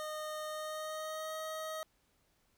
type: tone with pitch glide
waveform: 25% pulse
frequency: 615 to 630.5 Hz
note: D#5 to D#5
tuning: -20 to +23 cents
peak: -35 dBFS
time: 0-1.83 s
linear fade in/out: 0 ms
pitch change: +43 cents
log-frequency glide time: 0.47-1.36 s
effects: pink hiss -74 dBFS RMS until 2.57 s